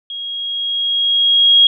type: tone with level ramp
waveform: sine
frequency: 3283 Hz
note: G#7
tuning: 21 cents flat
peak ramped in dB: -24 to -5 dBFS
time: 0.1-1.67 s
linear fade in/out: 2 ms
effects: none